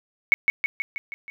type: tone with echo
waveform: sine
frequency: 2211 Hz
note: C#7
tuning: 5 cents flat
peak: -11 dBFS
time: 0.32-0.34 s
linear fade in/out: 0 ms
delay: 160 ms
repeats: 6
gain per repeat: -4 dB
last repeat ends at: 1.3 s
effects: none